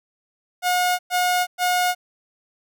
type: tone bursts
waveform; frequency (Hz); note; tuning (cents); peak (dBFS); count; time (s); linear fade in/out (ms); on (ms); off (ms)
sawtooth; 721; F#5; -45; -14; 3; 0.62-1.95; 50; 370; 110
effects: none